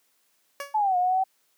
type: tone with exponential decay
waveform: 15% pulse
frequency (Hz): 564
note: C#5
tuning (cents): +30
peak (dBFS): -23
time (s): 0.6-0.81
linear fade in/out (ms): 1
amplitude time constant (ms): 44
type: linear two-way sweep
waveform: sine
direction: down then up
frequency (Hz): 880 to 714 to 767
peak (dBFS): -20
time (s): 0.74-1.24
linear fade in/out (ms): 10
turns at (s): 0.97
effects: white hiss -68 dBFS RMS until 1.57 s + high-pass 200 Hz 12 dB/octave